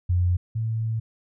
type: tone pair in turn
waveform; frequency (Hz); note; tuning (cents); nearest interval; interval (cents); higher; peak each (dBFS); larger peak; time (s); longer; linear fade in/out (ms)
sine; 89 / 111.99; F2 / A2; +33 / +31; major third; 398; second; -18 / -23; first; 0.09-0.37 / 0.55-1; second; 10
effects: none